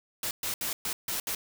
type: noise bursts at uneven times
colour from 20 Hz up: white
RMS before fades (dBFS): -32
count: 6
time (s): 0.23-0.31 / 0.43-0.54 / 0.61-0.73 / 0.85-0.93 / 1.08-1.2 / 1.27-1.35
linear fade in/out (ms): 2
effects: none